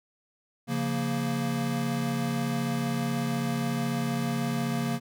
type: chord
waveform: square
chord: Bb minor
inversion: first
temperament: equal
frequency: 138.59 / 174.61 / 233.1 Hz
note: Db3 / F3 / Bb3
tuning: 0 / 0 / 0 cents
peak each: -32 / -35 / -30 dBFS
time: 0.67-5 s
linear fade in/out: 50 ms
effects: none